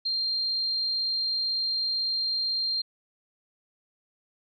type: tone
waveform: sine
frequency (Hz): 4186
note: C8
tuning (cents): 0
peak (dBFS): -25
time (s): 0.05-2.82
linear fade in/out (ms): 10
effects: none